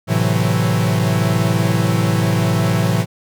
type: chord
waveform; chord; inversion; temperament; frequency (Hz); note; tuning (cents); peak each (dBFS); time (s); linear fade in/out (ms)
45% pulse; F# half-diminished seventh; first; equal; 110 / 130.81 / 164.81 / 185; A2 / C3 / E3 / F#3; 0 / 0 / 0 / 0; -18 / -21 / -19 / -22; 0.07-3.06; 50
effects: none